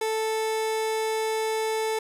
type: tone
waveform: 30% pulse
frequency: 440 Hz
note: A4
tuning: in tune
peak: -22 dBFS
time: 0.01-1.99 s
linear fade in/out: 5 ms
effects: resampled to 32000 Hz + 8-bit